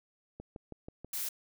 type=click train; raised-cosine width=2 ms; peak=-30 dBFS; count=5; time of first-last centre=0.4-1.046 s; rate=6.19 Hz
type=noise; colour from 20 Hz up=blue; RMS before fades=-36 dBFS; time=1.13-1.29 s; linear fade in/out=5 ms
effects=none